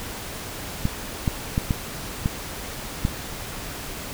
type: clicks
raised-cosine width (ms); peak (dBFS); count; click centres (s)
5; -8; 6; 0.854 / 1.278 / 1.579 / 1.708 / 2.259 / 3.051
effects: pink hiss -34 dBFS RMS until 4.13 s